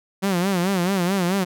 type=tone with vibrato; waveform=sawtooth; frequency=185.4 Hz; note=F#3; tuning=4 cents sharp; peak=-15 dBFS; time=0.22-1.45 s; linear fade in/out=20 ms; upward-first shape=sine; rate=4.6 Hz; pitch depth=130 cents each way; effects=none